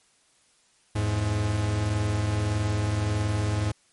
45% pulse tone pair together, 83.74 / 105.4 Hz, E2 / G#2, +28 / +26 cents, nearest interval major third, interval 398 cents, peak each -31 / -24 dBFS, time 0.95-3.72 s, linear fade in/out 10 ms, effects white hiss -63 dBFS RMS until 3.92 s + MP3 48 kbps

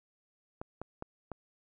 clicks, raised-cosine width 1 ms, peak -25 dBFS, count 4, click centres 0.615 / 0.816 / 1.024 / 1.317 s, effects none

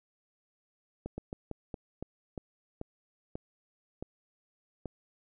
slowing click train, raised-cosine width 2 ms, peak -24 dBFS, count 11, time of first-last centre 1.06-4.857 s, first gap 120 ms, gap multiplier 1.24, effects none

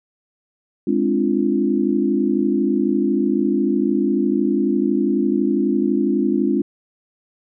sine chord, D half-diminished seventh, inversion second, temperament equal with one note detuned, 207.7 / 261.6 / 293.7 / 345.6 Hz, Ab3 / C4 / D4 / F4, 0 / 0 / 0 / -18 cents, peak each -21 dBFS, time 0.87-6.62 s, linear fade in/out 5 ms, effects none

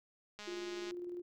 click train, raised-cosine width 0.2 ms, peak -31 dBFS, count 109, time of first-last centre 0.39-0.909 s, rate 208 Hz
sine tone with tremolo, 352.5 Hz, F4, 16 cents sharp, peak -39 dBFS, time 0.47-1.22 s, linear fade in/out 10 ms, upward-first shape square, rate 20 Hz, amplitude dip 30%
effects none

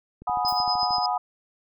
click train, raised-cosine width 3 ms, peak -30 dBFS, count 11, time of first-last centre 0.22-0.983 s, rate 13.1 Hz
sine chord, G# minor seventh, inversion third, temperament equal with one note detuned, 730.6 / 830.6 / 987.8 / 1244.5 Hz, F#5 / G#5 / B5 / D#6, -22 / 0 / 0 / 0 cents, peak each -26 / -28 / -29 / -31 dBFS, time 0.27-1.18 s, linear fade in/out 5 ms
sine tone with tremolo, 5050 Hz, D#8, 25 cents sharp, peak -23 dBFS, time 0.45-1.06 s, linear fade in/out 2 ms, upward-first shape sine, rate 8.6 Hz, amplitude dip 75%
violet noise with exponential decay, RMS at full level -35 dBFS, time 0.48-0.66 s, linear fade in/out 5 ms, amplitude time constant 37 ms
effects none

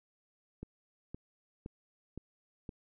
click train, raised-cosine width 3 ms, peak -29 dBFS, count 5, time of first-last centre 0.63-2.692 s, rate 1.94 Hz, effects none

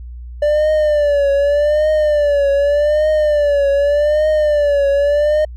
triangle tone with vibrato, 587.3 Hz, D5, in tune, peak -9 dBFS, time 0.42-5.45 s, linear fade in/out 5 ms, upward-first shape triangle, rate 0.84 Hz, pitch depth 95 cents each way, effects added 60 Hz sine -28 dBFS peak until 5.56 s

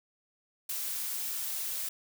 blue noise, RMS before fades -35 dBFS, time 0.69-1.89 s, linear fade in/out 5 ms, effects none

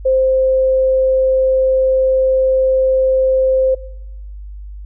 sine tone, 523.3 Hz, C5, in tune, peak -10 dBFS, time 0.05-3.75 s, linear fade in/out 10 ms, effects noise-tail reverb RT60 0.9 s tail -21 dB re dry + added 50 Hz sine -28 dBFS peak until 4.85 s

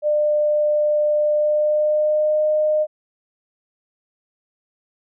sine tone with pitch glide, 599 to 611.6 Hz, D5 to D#5, +34 to -30 cents, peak -15 dBFS, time 0.02-2.87 s, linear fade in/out 50 ms, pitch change +36 cents, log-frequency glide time 1.27-2.45 s, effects none

